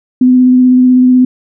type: tone with vibrato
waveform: sine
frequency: 252.8 Hz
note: B3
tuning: 41 cents sharp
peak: -3 dBFS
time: 0.21-1.25 s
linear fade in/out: 5 ms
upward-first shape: sine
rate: 16 Hz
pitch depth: 13 cents each way
effects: none

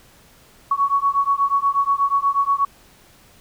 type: beating tone pair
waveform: sine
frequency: 1113 / 1121.3 Hz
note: C#6 / C#6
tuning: +7 / +20 cents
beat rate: 8.3 Hz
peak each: -19 / -19 dBFS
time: 0.71-2.65 s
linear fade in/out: 5 ms
effects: pink hiss -51 dBFS RMS until 3.4 s

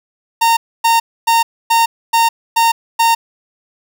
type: tone bursts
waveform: 45% pulse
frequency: 919 Hz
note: A#5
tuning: 25 cents flat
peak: -9 dBFS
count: 7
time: 0.41-3.15 s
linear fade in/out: 10 ms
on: 160 ms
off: 270 ms
effects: none

